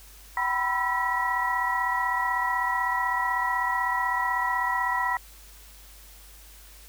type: tone cluster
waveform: sine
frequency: 766 / 979 / 1015 / 1328 / 1933 Hz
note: G5 / B5 / B5 / E6 / B6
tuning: -40 / -15 / +47 / +12 / -38 cents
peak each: -33 / -27 / -32 / -34 / -28 dBFS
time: 0.37-5.17 s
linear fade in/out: 2 ms
effects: added 50 Hz sine -49 dBFS peak until 6.88 s + white hiss -51 dBFS RMS until 6.88 s